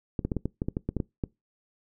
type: clicks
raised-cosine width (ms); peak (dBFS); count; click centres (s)
3; -15; 12; 0.192 / 0.25 / 0.318 / 0.367 / 0.456 / 0.619 / 0.685 / 0.769 / 0.89 / 0.967 / 1.002 / 1.238
effects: noise-tail reverb RT60 0.2 s tail -23 dB re dry